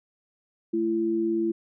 sine tone pair together, 220 / 337 Hz, A3 / E4, 0 / +38 cents, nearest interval perfect fifth, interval 738 cents, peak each -30 / -23 dBFS, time 0.73-1.52 s, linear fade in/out 10 ms, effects none

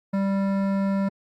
triangle tone with hard clipping, 196 Hz, G3, in tune, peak -23 dBFS, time 0.13-1.09 s, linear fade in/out 10 ms, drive 18 dB, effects Opus 48 kbps

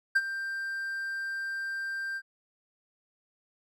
triangle tone with ADSR envelope, 1575 Hz, G6, 8 cents sharp, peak -17 dBFS, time 0.15-2.22 s, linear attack 12 ms, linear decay 43 ms, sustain -13 dB, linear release 56 ms, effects none

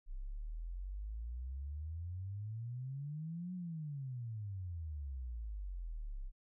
sine exponential two-way sweep, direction up then down, 31.14 to 184.5 to 31.14 Hz, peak -40 dBFS, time 0.06-6.32 s, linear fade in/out 50 ms, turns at 3.54 s, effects none

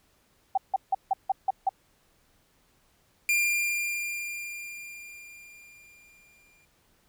sine tone bursts, 772 Hz, G5, 27 cents flat, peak -20 dBFS, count 7, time 0.55-1.692 s, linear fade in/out 5 ms, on 26 ms, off 160 ms
45% pulse tone with exponential decay, 2396 Hz, D7, 34 cents sharp, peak -21 dBFS, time 3.29-6.65 s, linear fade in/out 1 ms, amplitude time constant 730 ms
effects pink hiss -66 dBFS RMS until 7.08 s

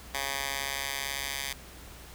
10% pulse tone with high-pass filter sweep, 137.9 Hz, C#3, 9 cents flat, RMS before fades -34 dBFS, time 0.14-1.53 s, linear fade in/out 5 ms, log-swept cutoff 1200 to 2200 Hz, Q 0.75, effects added 60 Hz sine -49 dBFS peak until 2.14 s + pink hiss -49 dBFS RMS until 2.14 s

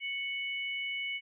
sine tone pair together, 2217 / 2962 Hz, C#7 / F#7, 0 / +1 cents, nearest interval perfect fourth, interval 501 cents, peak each -34 / -39 dBFS, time 0-1.21 s, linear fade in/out 50 ms, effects none

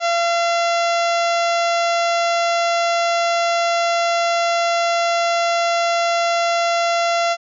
harmonic tone, 683 Hz, F5, 39 cents flat, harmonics 1 / 2 / 3 / 4 / 5 / 6 / 7 / 8 / 9 / 10, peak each -17 / -23 / -27 / -29 / -31 / -33 / -34 / -35 / -36 / -37 dBFS, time 0-7.37 s, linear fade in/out 50 ms, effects none

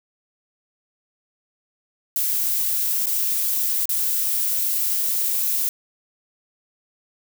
violet noise with dropouts, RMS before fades -22 dBFS, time 2.16-5.69 s, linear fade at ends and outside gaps 1 ms, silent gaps 3.059-3.068 / 3.855-3.892 s, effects none

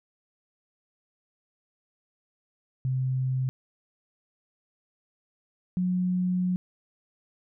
sine tone pair in turn, 130 / 181.68 Hz, C3 / F#3, -11 / -31 cents, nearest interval tritone, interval 580 cents, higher second, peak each -24 / -23 dBFS, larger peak second, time 2.85-3.49 / 5.77-6.56 s, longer second, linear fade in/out 0 ms, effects none

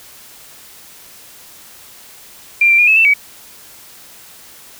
sine tone with pitch steps, 2381 / 2357 / 2429 / 2593 / 2667 / 2271 Hz, D7 / D7 / D#7 / E7 / E7 / C#7, +23 / +6 / -42 / -29 / +20 / +41 cents, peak -7 dBFS, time 2.61-3.138 s, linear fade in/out 5 ms, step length 88 ms, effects white hiss -40 dBFS RMS until 4.79 s

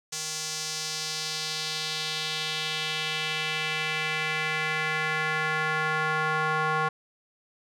square tone with band-pass filter sweep, 156.1 Hz, D#3, 6 cents sharp, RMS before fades -29 dBFS, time 0.12-6.89 s, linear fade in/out 10 ms, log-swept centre 6400 to 1200 Hz, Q 2, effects none

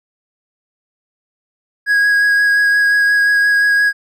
triangle tone with vibrato, 1652 Hz, G#6, 10 cents flat, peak -8 dBFS, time 1.86-3.93 s, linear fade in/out 50 ms, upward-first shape sine, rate 5.7 Hz, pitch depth 12 cents each way, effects none

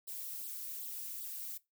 violet noise with flanger, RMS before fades -43 dBFS, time 0.07-1.58 s, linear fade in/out 10 ms, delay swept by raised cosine 0.22 to 2.82 ms, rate 2.6 Hz, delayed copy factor +0.8, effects noise-tail reverb RT60 0.2 s tail -20 dB re dry

